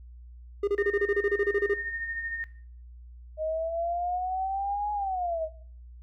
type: tone bursts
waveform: triangle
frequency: 405.1 Hz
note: G#4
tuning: 43 cents flat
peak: -21 dBFS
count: 15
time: 0.63-1.739 s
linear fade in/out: 5 ms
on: 45 ms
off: 31 ms
type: tone with tremolo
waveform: sine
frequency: 1834 Hz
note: A#6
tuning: 29 cents flat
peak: -29 dBFS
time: 0.78-2.44 s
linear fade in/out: 0 ms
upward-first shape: sine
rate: 13 Hz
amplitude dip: 50%
type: exponential two-way sweep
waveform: sine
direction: up then down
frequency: 620 to 839 to 620 Hz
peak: -27 dBFS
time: 3.37-5.49 s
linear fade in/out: 50 ms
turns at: 4.92 s
effects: noise-tail reverb RT60 0.5 s tail -17 dB re dry + added 60 Hz sine -44 dBFS peak until 6.02 s